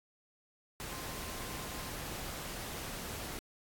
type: tone in noise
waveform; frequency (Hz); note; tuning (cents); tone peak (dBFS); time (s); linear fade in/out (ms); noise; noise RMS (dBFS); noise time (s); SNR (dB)
sine; 1046.5; C6; 0; -51; 0.9-1.9; 0; pink; -42; 0.8-3.39; -12
effects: AAC 64 kbps